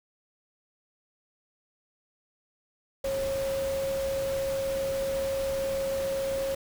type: tone in noise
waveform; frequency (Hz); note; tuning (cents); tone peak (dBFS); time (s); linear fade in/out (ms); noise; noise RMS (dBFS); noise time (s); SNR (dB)
sine; 543; C#5; -36; -27; 3.04-6.55; 5; pink; -39; 3.04-6.55; +9
effects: none